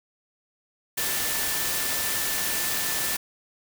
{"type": "tone in noise", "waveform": "sine", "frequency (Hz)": 1766, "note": "A6", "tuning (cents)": 6, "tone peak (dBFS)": -36, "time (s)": [0.97, 3.17], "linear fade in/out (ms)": 10, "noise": "white", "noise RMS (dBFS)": -27, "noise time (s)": [0.97, 3.17], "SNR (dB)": -12, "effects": []}